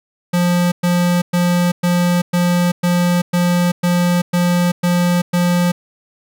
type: tone bursts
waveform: square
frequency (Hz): 176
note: F3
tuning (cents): +14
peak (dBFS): -13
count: 11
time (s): 0.33-5.72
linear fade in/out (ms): 10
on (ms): 390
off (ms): 110
effects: none